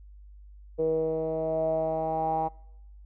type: tone with low-pass filter sweep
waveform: 10% pulse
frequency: 159.7 Hz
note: D#3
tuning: 45 cents sharp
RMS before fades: -28 dBFS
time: 0.78-2.49 s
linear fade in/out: 20 ms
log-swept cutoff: 470 to 850 Hz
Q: 7.3
effects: noise-tail reverb RT60 0.9 s tail -25 dB re dry + added 50 Hz sine -46 dBFS peak until 3.05 s